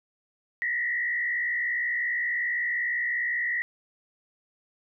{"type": "tone with frequency modulation", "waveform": "sine", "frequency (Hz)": 1925, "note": "B6", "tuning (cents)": -45, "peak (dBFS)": -25, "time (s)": [0.62, 3.62], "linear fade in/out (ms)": 0, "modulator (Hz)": 62.7, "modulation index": 1.2, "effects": []}